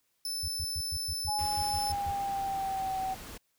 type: tone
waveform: sawtooth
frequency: 5274 Hz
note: E8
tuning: in tune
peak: -30 dBFS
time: 0.25-1.92 s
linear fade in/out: 2 ms
type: tone bursts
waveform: sine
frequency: 80 Hz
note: D#2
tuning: 49 cents sharp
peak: -34 dBFS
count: 11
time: 0.43-2.113 s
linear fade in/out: 5 ms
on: 53 ms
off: 110 ms
type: tone with pitch glide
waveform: sine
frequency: 830.6 to 761.7 Hz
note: G#5 to G5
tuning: 0 to -50 cents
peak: -30 dBFS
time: 1.27-3.15 s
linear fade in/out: 20 ms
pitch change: -150 cents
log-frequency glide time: 1.43-2.99 s
type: noise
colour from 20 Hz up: pink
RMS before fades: -45 dBFS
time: 1.38-3.38 s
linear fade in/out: 10 ms
effects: white hiss -75 dBFS RMS until 3.58 s